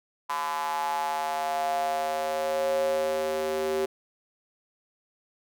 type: tone with high-pass filter sweep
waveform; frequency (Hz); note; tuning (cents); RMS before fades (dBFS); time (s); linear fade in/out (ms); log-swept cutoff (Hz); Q
square; 77.78; D#2; 0; -28; 0.29-3.86; 10; 990 to 420; 6.9
effects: none